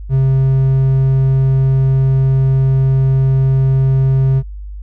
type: tone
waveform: triangle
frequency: 133.3 Hz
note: C3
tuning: 33 cents sharp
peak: -7 dBFS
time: 0.09-4.43 s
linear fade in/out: 50 ms
effects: added 50 Hz sine -25 dBFS peak until 4.82 s